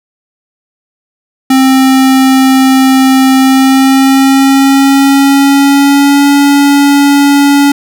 square tone with pitch glide, 264.1 to 283.1 Hz, C4 to C#4, +16 to +37 cents, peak -4 dBFS, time 1.5-7.72 s, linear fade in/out 5 ms, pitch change +121 cents, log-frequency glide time 3.37-6.27 s, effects none

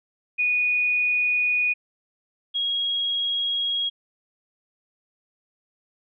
sine tone pair in turn, 2467 / 3293 Hz, D#7 / G#7, -15 / -15 cents, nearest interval perfect fourth, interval 500 cents, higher second, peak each -19 / -22 dBFS, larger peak first, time 0.38-1.74 / 2.54-3.9 s, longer neither, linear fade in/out 20 ms, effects none

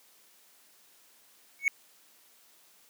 triangle tone with exponential growth, 2217 Hz, C#7, in tune, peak -16 dBFS, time 1.59-1.68 s, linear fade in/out 1 ms, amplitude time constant 18 ms, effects white hiss -61 dBFS RMS until 2.89 s + high-pass 200 Hz 12 dB/octave

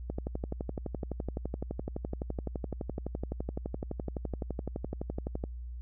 click train, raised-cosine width 2 ms, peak -21 dBFS, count 64, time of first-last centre 0.1-5.439 s, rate 11.8 Hz, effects added 60 Hz sine -38 dBFS peak until 5.81 s

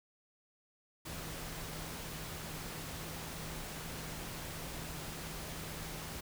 sine tone in noise, 158.5 Hz, D#3, 32 cents sharp, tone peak -49 dBFS, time 1.05-6.21 s, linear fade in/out 10 ms, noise pink, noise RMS -44 dBFS, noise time 1.05-6.21 s, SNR -8 dB, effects none

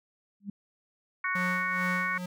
sine tone with exponential growth, 201.4 Hz, G3, 47 cents sharp, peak -30 dBFS, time 0.4-0.5 s, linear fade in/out 5 ms, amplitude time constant 20 ms
harmonic tone, 370 Hz, F#4, in tune, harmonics 3 / 4 / 5 / 6, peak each -33 / -33 / -33 / -33 dBFS, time 1.24-2.18 s, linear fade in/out 5 ms
square tone with tremolo, 180.4 Hz, F#3, 44 cents flat, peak -31 dBFS, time 1.35-2.26 s, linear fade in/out 5 ms, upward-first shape sine, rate 2.3 Hz, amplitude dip 75%
effects none

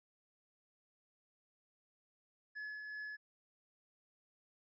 triangle tone with tremolo, 1706 Hz, G#6, 46 cents sharp, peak -40 dBFS, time 2.55-3.17 s, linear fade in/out 20 ms, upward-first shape triangle, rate 2.7 Hz, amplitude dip 35%, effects resampled to 16000 Hz

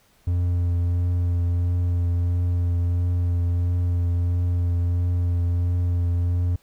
triangle tone with vibrato, 87.5 Hz, F2, 4 cents sharp, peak -17 dBFS, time 0.27-6.56 s, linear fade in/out 5 ms, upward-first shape triangle, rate 1.5 Hz, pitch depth 18 cents each way, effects pink hiss -60 dBFS RMS until 6.62 s

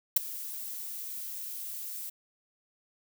violet noise with ADSR envelope, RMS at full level -19 dBFS, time 0.16-2.1 s, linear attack 8 ms, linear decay 12 ms, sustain -20 dB, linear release 9 ms, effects none

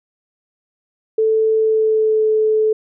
sine tone with pitch glide, 440 to 433.9 Hz, A4 to A4, 0 to -24 cents, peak -12 dBFS, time 1.18-2.73 s, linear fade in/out 5 ms, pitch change -24 cents, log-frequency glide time 1.57-2.28 s, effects none

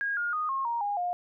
sine tone with pitch steps, 1633 / 1421.6 / 1237.6 / 1077.4 / 937.9 / 816.5 / 710.8 Hz, G#6 / F6 / D#6 / C#6 / A#5 / G#5 / F5, -30 / +30 / -10 / -50 / +10 / -30 / +30 cents, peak -27 dBFS, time 0.01-1.13 s, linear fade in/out 0 ms, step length 160 ms, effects none

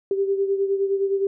sine beating tone pair, 391.7 / 401.4 Hz, G4 / G4, -1 / +41 cents, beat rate 9.7 Hz, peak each -20 / -27 dBFS, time 0.11-1.27 s, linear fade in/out 2 ms, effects none

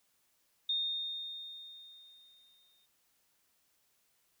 sine tone with exponential decay, 3670 Hz, A#7, 28 cents flat, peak -29 dBFS, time 0.69-2.86 s, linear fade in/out 5 ms, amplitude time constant 470 ms, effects white hiss -74 dBFS RMS until 4.4 s

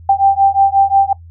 sine beating tone pair, 784 / 789.6 Hz, G5 / G5, 0 / +12 cents, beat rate 5.6 Hz, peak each -11 dBFS, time 0.09-1.13 s, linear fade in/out 5 ms, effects noise-tail reverb RT60 0.1 s tail -20 dB re dry + added 84 Hz sine -34 dBFS peak until 1.3 s

